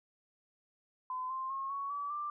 sine tone with pitch steps, 1020 / 1050.5 / 1081.9 / 1114.2 / 1147.6 / 1181.9 Hz, C6 / C6 / C#6 / C#6 / D6 / D6, -44 / +7 / -42 / +9 / -40 / +11 cents, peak -35 dBFS, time 1.1-2.3 s, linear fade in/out 2 ms, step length 200 ms, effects none

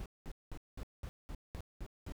brown noise bursts, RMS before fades -43 dBFS, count 9, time 0-2.122 s, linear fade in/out 0 ms, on 58 ms, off 200 ms, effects none

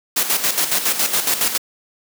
white noise with tremolo, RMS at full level -17 dBFS, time 0.16-1.58 s, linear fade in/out 10 ms, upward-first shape square, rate 7.2 Hz, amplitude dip 60%, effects high-pass 200 Hz 12 dB/octave

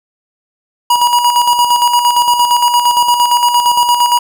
square tone with tremolo, 965 Hz, B5, 40 cents flat, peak -7 dBFS, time 0.9-4.19 s, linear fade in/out 5 ms, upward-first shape square, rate 8.7 Hz, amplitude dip 50%, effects none

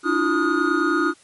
triangle tone cluster, 292.6 / 323.3 / 352.4 / 1243 / 1438 Hz, D4 / E4 / F4 / D#6 / F#6, -6 / -34 / +16 / -2 / -50 cents, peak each -22 dBFS, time 0.03-1.14 s, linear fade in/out 50 ms, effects white hiss -53 dBFS RMS until 1.23 s + MP3 48 kbps

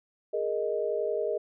sine chord, Ab suspended second, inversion none, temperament equal, 415.3 / 466.2 / 622.3 Hz, Ab4 / Bb4 / Eb5, 0 / 0 / 0 cents, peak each -31 dBFS, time 0.33-1.38 s, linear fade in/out 10 ms, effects none

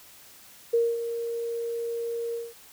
sine tone with ADSR envelope, 466.2 Hz, A#4, in tune, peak -18 dBFS, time 0.73-2.54 s, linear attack 11 ms, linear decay 230 ms, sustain -10 dB, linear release 200 ms, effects white hiss -51 dBFS RMS until 2.72 s

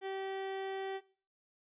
30% pulse tone, 386 Hz, G4, 27 cents flat, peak -34 dBFS, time 0.01-1.01 s, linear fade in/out 50 ms, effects noise-tail reverb RT60 0.4 s tail -18 dB re dry + resampled to 8000 Hz

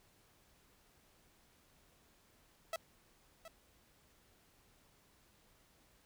sawtooth tone with echo, 655 Hz, E5, 11 cents flat, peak -33 dBFS, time 2.73-2.76 s, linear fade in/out 2 ms, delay 720 ms, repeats 1, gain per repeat -13 dB, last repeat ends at 3.48 s, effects pink hiss -69 dBFS RMS until 6.05 s

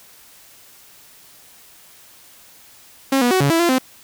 sawtooth tone with pitch steps, 270 / 243.4 / 373.9 / 140.8 / 330.2 / 343.5 / 258.9 Hz, C#4 / B3 / F#4 / C#3 / E4 / F4 / C4, -45 / -25 / +18 / +27 / +3 / -29 / -18 cents, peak -10 dBFS, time 3.12-3.785 s, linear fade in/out 5 ms, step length 95 ms, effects white hiss -47 dBFS RMS until 4.03 s

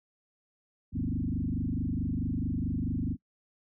sine tone with frequency modulation, 168.9 Hz, E3, 42 cents sharp, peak -28 dBFS, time 0.92-3.17 s, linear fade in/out 50 ms, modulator 24.6 Hz, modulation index 4.5, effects noise-tail reverb RT60 0.1 s tail -22 dB re dry

